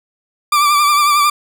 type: tone with vibrato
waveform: 40% pulse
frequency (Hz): 1174.7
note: D6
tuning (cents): 0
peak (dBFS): -9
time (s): 0.52-1.3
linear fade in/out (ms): 5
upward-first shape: triangle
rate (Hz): 11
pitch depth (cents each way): 49
effects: none